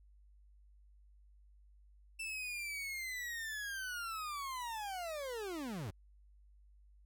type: linear sweep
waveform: 40% pulse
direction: down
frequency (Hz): 2668 to 82.6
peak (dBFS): -39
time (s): 2.19-5.91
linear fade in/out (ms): 10
effects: added 50 Hz sine -60 dBFS peak until 7.05 s